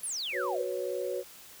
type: exponential sweep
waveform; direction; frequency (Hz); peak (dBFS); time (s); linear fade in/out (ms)
sine; down; 11430 to 466.2; -32; 0.03-0.62; 5
type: chord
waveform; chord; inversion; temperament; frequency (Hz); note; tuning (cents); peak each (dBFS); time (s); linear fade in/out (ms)
sine; F# suspended fourth; none; just; 370 / 493.3 / 555; F#4 / B4 / C#5; 0 / -2 / +2; -35; 0.32-1.24; 50
effects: white hiss -51 dBFS RMS until 1.6 s